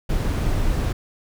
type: noise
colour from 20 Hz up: brown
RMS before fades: -21 dBFS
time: 0.09-0.93 s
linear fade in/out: 10 ms
effects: none